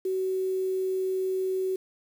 sine tone with quantisation, 376.6 Hz, F#4, 31 cents sharp, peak -25 dBFS, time 0.05-1.76 s, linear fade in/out 5 ms, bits 8, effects none

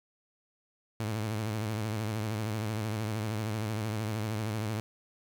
sawtooth tone with vibrato, 108.3 Hz, A2, 27 cents flat, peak -27 dBFS, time 1-4.8 s, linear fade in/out 0 ms, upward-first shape sine, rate 13 Hz, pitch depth 83 cents each way, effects 9-bit

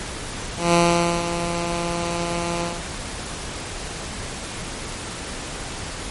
10% pulse tone with ADSR envelope, 171.3 Hz, F3, 33 cents flat, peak -5 dBFS, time 0.57-2.85 s, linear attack 170 ms, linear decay 490 ms, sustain -10 dB, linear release 230 ms, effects pink hiss -31 dBFS RMS until 6.1 s + MP3 48 kbps

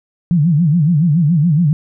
sine tone with vibrato, 160 Hz, D#3, 49 cents sharp, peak -9 dBFS, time 0.31-1.73 s, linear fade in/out 0 ms, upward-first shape sine, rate 7.1 Hz, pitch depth 200 cents each way, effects none

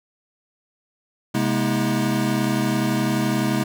square tone cluster, 132.7 / 209.7 / 241.4 / 319.3 Hz, C3 / G#3 / B3 / D#4, +25 / +17 / -39 / +45 cents, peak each -26 / -24 / -27 / -26 dBFS, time 1.34-3.64 s, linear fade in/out 10 ms, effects none

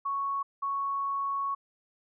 sine tone pair in turn, 1109 / 1109 Hz, C#6 / C#6, 0 / 0 cents, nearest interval unison, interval 0 cents, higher neither, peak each -28 dBFS, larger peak neither, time 0.05-0.43 / 0.62-1.55 s, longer second, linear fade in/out 10 ms, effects none

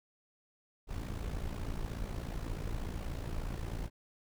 brown noise with amplitude modulation, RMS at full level -35 dBFS, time 0.87-3.9 s, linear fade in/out 50 ms, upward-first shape sine, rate 56.6 Hz, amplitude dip 70%, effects none

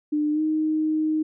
sine tone with pitch glide, 299.6 to 311.1 Hz, D4 to D#4, +35 to 0 cents, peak -20 dBFS, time 0.12-1.23 s, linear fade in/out 10 ms, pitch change +65 cents, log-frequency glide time 0.32-0.41 s, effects none

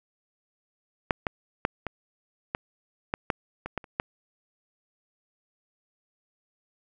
clicks, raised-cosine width 0.5 ms, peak -7 / -11 / -7 / -16 / -12 / -11 / -9 / -19 / -14 / -30 / -10 dBFS, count 11, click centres 1.108 / 1.268 / 1.651 / 1.867 / 2.549 / 3.139 / 3.302 / 3.66 / 3.777 / 3.842 / 3.999 s, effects none

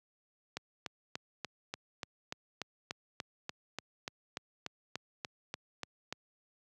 click train, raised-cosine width 0.2 ms, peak -20 dBFS, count 20, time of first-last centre 0.57-6.126 s, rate 3.42 Hz, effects high-pass 100 Hz 12 dB/octave

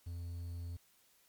triangle tone with quantisation, 86 Hz, F2, 26 cents flat, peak -38 dBFS, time 0.06-0.77 s, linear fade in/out 10 ms, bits 11, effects white hiss -69 dBFS RMS until 1.28 s + MP3 96 kbps

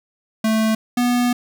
square tone pair in turn, 220 / 244.4 Hz, A3 / B3, 0 / -18 cents, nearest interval major second, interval 182 cents, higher second, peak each -16 dBFS, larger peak neither, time 0.44-0.75 / 0.97-1.33 s, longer second, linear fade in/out 5 ms, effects none

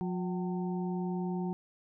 harmonic tone with a mistuned harmonic, 180 Hz, F#3, 47 cents flat, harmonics 1 / 2 / 4 / 5, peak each -32 / -38 / -44 / -46 dBFS, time 0.01-1.53 s, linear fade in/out 0 ms, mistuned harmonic 4, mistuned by +93 cents, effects none

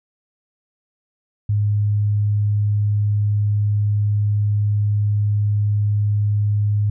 sine tone, 103.83 Hz, G#2, in tune, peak -15 dBFS, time 1.49-6.9 s, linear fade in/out 5 ms, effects none

